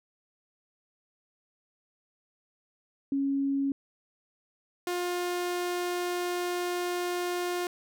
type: tone pair in turn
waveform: sine / sawtooth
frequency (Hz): 276.1 / 354.7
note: C#4 / F4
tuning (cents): -7 / +27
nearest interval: major third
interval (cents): 434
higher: second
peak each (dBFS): -25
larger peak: neither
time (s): 3.12-3.72 / 4.87-7.67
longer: second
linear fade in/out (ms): 2
effects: none